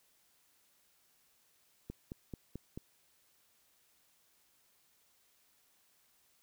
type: click train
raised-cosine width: 3 ms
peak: -29 dBFS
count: 5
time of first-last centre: 1.9-2.775 s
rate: 4.57 Hz
effects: white hiss -71 dBFS RMS until 6.42 s